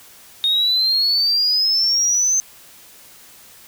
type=exponential sweep; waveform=sine; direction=up; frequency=3700 to 6270 Hz; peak=-13 dBFS; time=0.44-2.4 s; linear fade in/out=0 ms; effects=tanh soft clip ceiling -11 dBFS + white hiss -45 dBFS RMS until 3.67 s